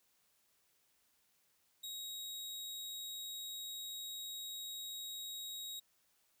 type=tone; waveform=sawtooth; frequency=3797 Hz; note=A#7; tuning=31 cents sharp; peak=-40 dBFS; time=1.83-5.8 s; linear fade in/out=10 ms; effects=white hiss -75 dBFS RMS until 6.4 s